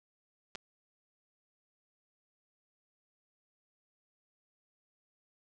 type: clicks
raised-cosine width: 0.2 ms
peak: -24 dBFS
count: 2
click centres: 0.551 / 0.556 s
effects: none